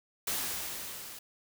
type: noise with level ramp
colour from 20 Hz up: white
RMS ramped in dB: -32 to -46 dBFS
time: 0.27-1.19 s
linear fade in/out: 5 ms
effects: none